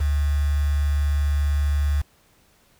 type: tone with quantisation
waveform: sine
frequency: 72.4 Hz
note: D2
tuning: 24 cents flat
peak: -18 dBFS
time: 0-2.02 s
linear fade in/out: 10 ms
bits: 6
effects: pink hiss -59 dBFS RMS until 2.79 s